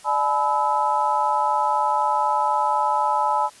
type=tone cluster; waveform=sine; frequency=597 / 854 / 998 / 1300 Hz; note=D5 / G#5 / B5 / E6; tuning=+28 / +48 / +18 / -24 cents; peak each=-29 / -21 / -22 / -27 dBFS; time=0.04-3.5 s; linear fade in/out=50 ms; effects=white hiss -48 dBFS RMS until 3.6 s + resampled to 24000 Hz